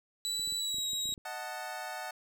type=tone with pitch glide; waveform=30% pulse; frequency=3951 to 3827 Hz; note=B7 to A#7; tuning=0 to +45 cents; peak=-29 dBFS; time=0.25-1.14 s; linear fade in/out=0 ms; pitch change=-55 cents; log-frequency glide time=0.57-0.85 s
type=clicks; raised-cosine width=3 ms; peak=-39 dBFS; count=10; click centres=0.395 / 0.475 / 0.523 / 0.744 / 0.784 / 0.933 / 1.056 / 1.091 / 1.124 / 1.178 s
type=chord; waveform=25% pulse; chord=D# diminished; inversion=none; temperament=equal; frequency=622.3 / 740 / 880 Hz; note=D#5 / F#5 / A5; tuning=0 / 0 / 0 cents; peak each=-41 / -37 / -39 dBFS; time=1.25-2.11 s; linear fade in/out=5 ms
effects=none